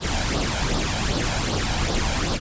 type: noise with flanger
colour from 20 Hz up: pink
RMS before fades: -23 dBFS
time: 0-2.4 s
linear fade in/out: 50 ms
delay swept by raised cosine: 0.21 to 1.31 ms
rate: 2.6 Hz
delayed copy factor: +0.55
effects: resampled to 16000 Hz